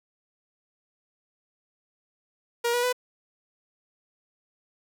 sawtooth tone with pitch steps, 473.1 / 485.3 / 497.8 Hz, A#4 / B4 / B4, +26 / -30 / +14 cents, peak -19 dBFS, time 2.64-2.928 s, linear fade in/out 10 ms, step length 96 ms, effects none

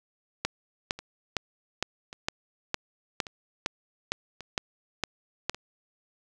two click trains, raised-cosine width 0.2 ms, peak -9 / -23 dBFS, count 12 / 5, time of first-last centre 0.45-5.496 / 0.99-5.546 s, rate 2.18 / 0.878 Hz, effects none

